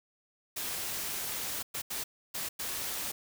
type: noise bursts at uneven times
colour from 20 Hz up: white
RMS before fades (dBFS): -36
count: 5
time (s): 0.56-1.63 / 1.74-1.82 / 1.9-2.04 / 2.34-2.49 / 2.59-3.12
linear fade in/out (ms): 10
effects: none